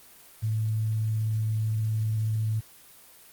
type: tone with quantisation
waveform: sine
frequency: 109.5 Hz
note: A2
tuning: 8 cents flat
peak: -24 dBFS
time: 0.42-2.61 s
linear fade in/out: 20 ms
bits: 9
effects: white hiss -52 dBFS RMS until 3.32 s + Opus 24 kbps